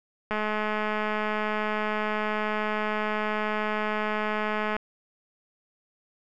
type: click train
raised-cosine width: 0.5 ms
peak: -14 dBFS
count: 950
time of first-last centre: 0.31-4.765 s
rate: 213 Hz
effects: none